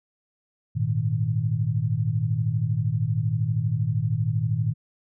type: chord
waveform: sine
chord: Ab suspended second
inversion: none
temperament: equal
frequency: 103.83 / 116.54 / 155.56 Hz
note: Ab2 / Bb2 / Eb3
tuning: 0 / 0 / 0 cents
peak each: -27 / -24 / -27 dBFS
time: 0.75-4.74 s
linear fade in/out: 20 ms
effects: none